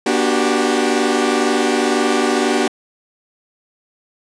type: chord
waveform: sawtooth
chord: G major seventh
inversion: first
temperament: equal with one note detuned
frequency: 241.4 / 293.7 / 370 / 392 Hz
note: B3 / D4 / F#4 / G4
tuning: -39 / 0 / 0 / 0 cents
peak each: -16 dBFS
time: 0.06-2.68 s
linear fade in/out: 5 ms
effects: resampled to 22050 Hz